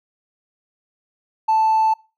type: tone with hard clipping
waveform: sine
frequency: 880 Hz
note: A5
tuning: in tune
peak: -14 dBFS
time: 1.48-1.94 s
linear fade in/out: 10 ms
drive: 1 dB
effects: noise-tail reverb RT60 0.3 s tail -23 dB re dry